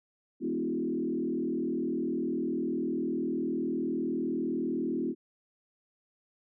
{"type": "tone with frequency modulation", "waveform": "sine", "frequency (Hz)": 293.7, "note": "D4", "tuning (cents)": 0, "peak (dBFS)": -28, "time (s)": [0.4, 5.15], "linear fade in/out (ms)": 50, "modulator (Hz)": 39.9, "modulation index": 1.9, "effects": []}